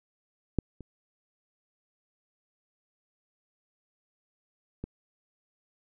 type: clicks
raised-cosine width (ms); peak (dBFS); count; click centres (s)
3; -12 / -30 / -22; 3; 0.587 / 0.807 / 4.84
effects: none